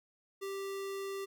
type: tone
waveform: square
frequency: 392 Hz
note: G4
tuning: in tune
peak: -38 dBFS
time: 0.41-1.26 s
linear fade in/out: 20 ms
effects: none